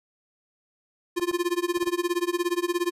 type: tone with tremolo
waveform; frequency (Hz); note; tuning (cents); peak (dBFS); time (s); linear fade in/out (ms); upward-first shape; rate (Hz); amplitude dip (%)
square; 350; F4; +4; -21; 1.16-2.91; 20; sine; 17; 95
type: clicks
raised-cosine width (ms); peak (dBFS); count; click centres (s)
1; -27; 5; 1.197 / 1.313 / 1.773 / 1.827 / 1.873
effects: resampled to 32000 Hz